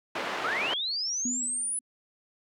pink band-pass noise, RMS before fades -33 dBFS, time 0.15-0.74 s, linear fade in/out 5 ms, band 450 to 2700 Hz, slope 12 dB/octave
sine linear sweep, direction up, 1199 to 10160 Hz, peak -28 dBFS, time 0.44-1.79 s, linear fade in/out 2 ms
sine tone with exponential decay, 246.9 Hz, B3, in tune, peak -28 dBFS, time 1.25-1.81 s, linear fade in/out 5 ms, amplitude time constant 120 ms
effects none

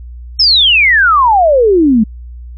sine exponential sweep, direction down, 5460 to 207.7 Hz, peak -5 dBFS, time 0.39-2.04 s, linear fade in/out 10 ms, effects added 60 Hz sine -26 dBFS peak until 2.57 s

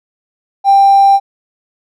triangle tone with hard clipping, 790 Hz, G5, 13 cents sharp, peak -4 dBFS, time 0.64-1.2 s, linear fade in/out 50 ms, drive 3 dB, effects none

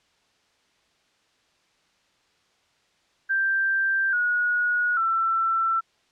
sine tone with pitch steps, 1575 / 1452.6 / 1339.8 Hz, G6 / F#6 / E6, +8 / -32 / +28 cents, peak -20 dBFS, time 3.29-5.81 s, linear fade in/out 20 ms, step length 840 ms, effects white hiss -65 dBFS RMS until 6.11 s + low-pass 5000 Hz 12 dB/octave

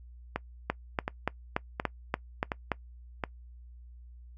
two click trains, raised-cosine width 0.5 ms, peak -15 / -12 dBFS, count 5 / 8, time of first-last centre 0.36-3.238 / 0.7-2.717 s, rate 1.39 / 3.47 Hz, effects noise-tail reverb RT60 0.1 s tail -22 dB re dry + added 60 Hz sine -47 dBFS peak until 4.37 s

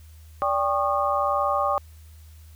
sine tone cluster, 581 / 795 / 1097 / 1218 Hz, D5 / G5 / C#6 / D#6, -19 / +24 / -18 / -37 cents, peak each -26 dBFS, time 0.42-1.78 s, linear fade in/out 0 ms, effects added 78 Hz sine -44 dBFS peak until 2.55 s + white hiss -58 dBFS RMS until 2.55 s

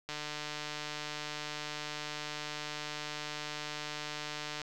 click train, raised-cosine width 0.2 ms, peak -21 dBFS, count 680, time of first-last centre 0.09-4.617 s, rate 150 Hz, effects none

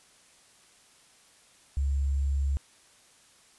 sine tone with sample-and-hold, 69.3 Hz, C#2, in tune, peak -24 dBFS, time 1.77-2.57 s, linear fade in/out 0 ms, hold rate 7350 Hz, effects white hiss -59 dBFS RMS until 3.58 s + resampled to 24000 Hz

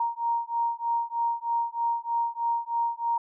sine beating tone pair, 932.3 / 935.5 Hz, A#5 / A#5, 0 / +6 cents, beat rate 3.2 Hz, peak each -28 dBFS, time 0-3.18 s, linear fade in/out 5 ms, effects none

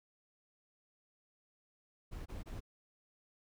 brown noise bursts, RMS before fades -44 dBFS, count 3, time 2.11-2.606 s, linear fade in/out 20 ms, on 150 ms, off 23 ms, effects none

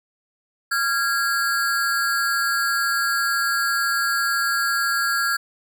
square ring-modulated tone, 1513 Hz, F#6, 38 cents sharp, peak -17 dBFS, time 0.71-5.37 s, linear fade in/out 10 ms, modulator 131 Hz, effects none

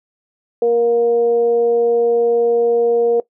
sine tone with frequency modulation, 470.6 Hz, A#4, 16 cents sharp, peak -10 dBFS, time 0.62-3.2 s, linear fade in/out 2 ms, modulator 237 Hz, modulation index 0.33, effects noise-tail reverb RT60 0.1 s tail -19 dB re dry + high-pass 300 Hz 12 dB/octave

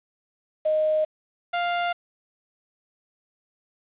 sine / sawtooth tone pair in turn, 620 / 699.1 Hz, D#5 / F5, -6 / +2 cents, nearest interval major second, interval 208 cents, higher second, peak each -19 dBFS, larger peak neither, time 0.65-1.05 / 1.53-1.93 s, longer neither, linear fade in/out 10 ms, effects resampled to 8000 Hz + 8-bit

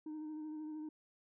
sine tone with vibrato, 308 Hz, D#4, 17 cents flat, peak -39 dBFS, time 0.06-0.89 s, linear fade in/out 5 ms, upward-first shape sine, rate 13 Hz, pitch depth 25 cents each way, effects tanh soft clip ceiling -41 dBFS

